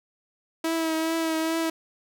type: tone with vibrato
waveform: sawtooth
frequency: 323.7 Hz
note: E4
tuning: 31 cents flat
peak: -20 dBFS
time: 0.64-1.7 s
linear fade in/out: 5 ms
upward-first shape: triangle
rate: 2.4 Hz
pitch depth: 30 cents each way
effects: none